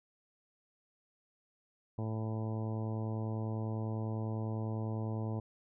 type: harmonic tone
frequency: 110 Hz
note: A2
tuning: in tune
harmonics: 1 / 2 / 3 / 4 / 5 / 6 / 7 / 8 / 9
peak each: -35 / -41 / -45 / -47 / -49 / -51 / -52 / -53 / -54 dBFS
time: 1.98-5.4 s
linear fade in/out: 5 ms
effects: none